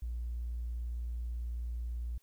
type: tone with tanh clipping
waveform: triangle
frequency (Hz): 59.1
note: A#1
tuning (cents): +24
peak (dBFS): -34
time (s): 0.02-2.18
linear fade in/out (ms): 5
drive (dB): 2
effects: white hiss -72 dBFS RMS until 2.22 s